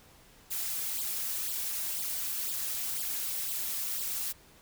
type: noise with flanger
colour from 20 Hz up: blue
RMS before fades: -34 dBFS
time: 0.5-4.33 s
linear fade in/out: 20 ms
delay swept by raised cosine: 0.23 to 6.03 ms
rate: 2 Hz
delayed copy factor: +1
effects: pink hiss -58 dBFS RMS until 4.61 s